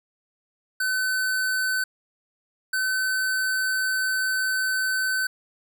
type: tone pair in turn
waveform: square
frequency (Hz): 1518 / 1523.5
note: F#6 / G6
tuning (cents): +44 / -50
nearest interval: unison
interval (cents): 6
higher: second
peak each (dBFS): -23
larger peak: neither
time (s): 0.8-1.84 / 2.73-5.27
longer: second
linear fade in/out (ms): 5
effects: none